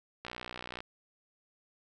click train, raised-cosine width 0.3 ms, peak -24 dBFS, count 35, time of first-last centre 0.25-0.805 s, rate 61.3 Hz, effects none

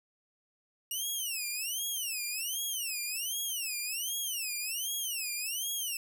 10% pulse tone with vibrato, 2814 Hz, F7, 12 cents sharp, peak -25 dBFS, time 0.91-5.97 s, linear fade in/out 2 ms, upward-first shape sine, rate 1.3 Hz, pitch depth 280 cents each way, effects none

